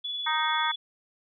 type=tone with tremolo; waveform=sine; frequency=3420 Hz; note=A7; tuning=50 cents flat; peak=-29 dBFS; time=0.04-0.76 s; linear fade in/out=10 ms; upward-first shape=sine; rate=20 Hz; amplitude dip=25%
type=harmonic tone; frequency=311.1 Hz; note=D#4; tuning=in tune; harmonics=3 / 4 / 5 / 6 / 7; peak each=-28 / -30 / -32 / -34 / -35 dBFS; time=0.26-0.72 s; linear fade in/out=10 ms
effects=none